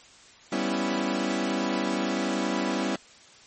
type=chord; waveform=sawtooth; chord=C# half-diminished seventh; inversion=second; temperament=equal; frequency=196 / 246.9 / 277.2 / 329.6 Hz; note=G3 / B3 / C#4 / E4; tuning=0 / 0 / 0 / 0 cents; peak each=-27 dBFS; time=0.52-2.96 s; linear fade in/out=5 ms; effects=white hiss -52 dBFS RMS until 3.46 s + MP3 32 kbps